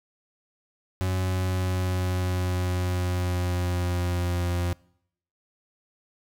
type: tone with pitch glide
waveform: 40% pulse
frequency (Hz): 92.7 to 87.9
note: F#2 to F2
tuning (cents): +4 to +12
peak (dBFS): -23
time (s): 1.01-4.73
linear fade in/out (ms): 0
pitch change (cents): -92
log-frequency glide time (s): 1.22-4.5
effects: noise-tail reverb RT60 0.7 s tail -24 dB re dry